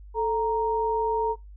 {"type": "tone pair together", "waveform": "sine", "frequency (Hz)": [440, 932.3], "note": ["A4", "A#5"], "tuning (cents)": [0, 0], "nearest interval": "octave + minor second", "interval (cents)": 1300, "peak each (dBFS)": -25, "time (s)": [0.14, 1.36], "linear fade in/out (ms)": 50, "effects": ["noise-tail reverb RT60 0.2 s tail -23 dB re dry", "added 50 Hz sine -42 dBFS peak until 1.56 s"]}